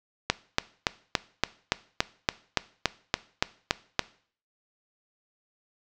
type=click train; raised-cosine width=0.2 ms; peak=-3 dBFS; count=14; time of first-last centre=0.3-3.993 s; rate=3.52 Hz; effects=noise-tail reverb RT60 0.5 s tail -19 dB re dry + low-pass 7000 Hz 12 dB/octave